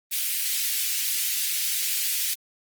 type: high-pass noise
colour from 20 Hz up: white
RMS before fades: -26 dBFS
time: 0.11-2.35 s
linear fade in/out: 20 ms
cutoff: 2100 Hz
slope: 24 dB/octave
effects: Opus 24 kbps